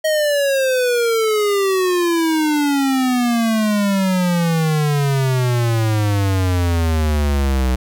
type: exponential sweep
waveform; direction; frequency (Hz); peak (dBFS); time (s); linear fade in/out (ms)
square; down; 632 to 62.5; -15; 0.04-7.76; 10
effects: none